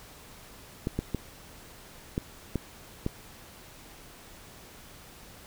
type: clicks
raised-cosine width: 3 ms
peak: -15 dBFS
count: 6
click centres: 0.871 / 0.99 / 1.147 / 2.179 / 2.557 / 3.064 s
effects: pink hiss -50 dBFS RMS until 5.46 s